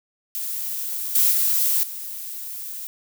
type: noise with level steps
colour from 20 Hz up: violet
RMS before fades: -28 / -17 / -20 / -33 dBFS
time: 0.35-2.87 s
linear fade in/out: 0 ms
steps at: 1.15 / 1.31 / 1.83 s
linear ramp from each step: 5 ms
effects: none